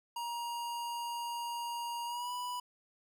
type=tone with pitch glide; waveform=square; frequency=945 to 985.1 Hz; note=A#5 to B5; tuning=+23 to -5 cents; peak=-37 dBFS; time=0.16-2.6 s; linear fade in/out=5 ms; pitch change=+72 cents; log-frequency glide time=2.05-2.32 s; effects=none